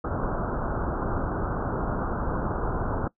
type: low-pass noise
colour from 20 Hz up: pink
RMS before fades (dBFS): -28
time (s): 0.04-3.08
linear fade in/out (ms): 5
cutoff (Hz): 1500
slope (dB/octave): 96
effects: noise-tail reverb RT60 0.1 s tail -21 dB re dry